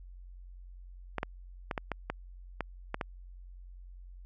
clicks, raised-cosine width 0.5 ms, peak -17 dBFS, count 9, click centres 1.183 / 1.231 / 1.712 / 1.778 / 1.917 / 2.1 / 2.607 / 2.944 / 3.012 s, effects added 45 Hz sine -46 dBFS peak until 4.25 s

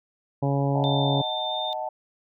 harmonic tone, 139.5 Hz, C#3, 11 cents sharp, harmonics 1 / 2 / 3 / 4 / 5 / 6 / 7, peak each -23 / -28 / -32 / -30 / -34 / -33 / -39 dBFS, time 0.42-1.22 s, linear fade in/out 10 ms
sine chord, D# diminished, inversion none, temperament equal, 622.3 / 740 / 880 Hz, D#5 / F#5 / A5, 0 / 0 / 0 cents, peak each -32 dBFS, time 0.75-1.89 s, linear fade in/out 5 ms
sine tone with pitch glide, 3582 to 3609 Hz, A7 to A7, +30 to +43 cents, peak -29 dBFS, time 0.84-1.73 s, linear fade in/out 0 ms, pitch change +13 cents, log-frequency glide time 1.28-1.57 s
effects none

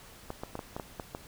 clicks, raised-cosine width 1 ms, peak -22 dBFS, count 8, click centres 0.304 / 0.435 / 0.554 / 0.592 / 0.765 / 0.798 / 0.998 / 1.149 s, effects pink hiss -52 dBFS RMS until 1.27 s

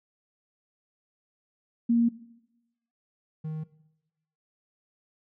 sine / triangle tone pair in turn, 234.1 / 156.24 Hz, A#3 / D#3, +8 / +8 cents, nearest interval perfect fifth, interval 700 cents, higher first, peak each -19 / -29 dBFS, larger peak first, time 1.89-2.09 / 3.44-3.64 s, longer neither, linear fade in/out 10 ms, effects noise-tail reverb RT60 0.9 s tail -18 dB re dry

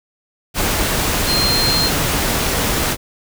sine tone in noise, 4186 Hz, C8, in tune, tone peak -16 dBFS, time 1.26-1.91 s, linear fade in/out 50 ms, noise pink, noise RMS -18 dBFS, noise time 0.54-2.97 s, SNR -1 dB, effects none

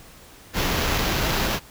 pink noise with sample-and-hold, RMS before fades -23 dBFS, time 0.53-1.6 s, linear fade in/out 50 ms, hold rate 8820 Hz, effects pink hiss -47 dBFS RMS until 1.7 s

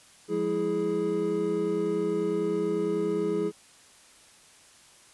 triangle tone cluster, 173.6 / 204.5 / 328.3 / 417.5 Hz, F3 / G#3 / E4 / G#4, -10 / -26 / -7 / +9 cents, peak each -33 / -33 / -29 / -25 dBFS, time 0.28-3.52 s, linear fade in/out 50 ms, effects white hiss -55 dBFS RMS until 5.13 s + resampled to 24000 Hz

